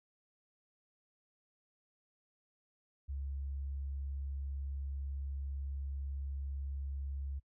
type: tone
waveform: sine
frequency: 69 Hz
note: C#2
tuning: 7 cents flat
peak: -37 dBFS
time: 3.08-7.4 s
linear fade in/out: 20 ms
effects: noise-tail reverb RT60 0.1 s tail -24 dB re dry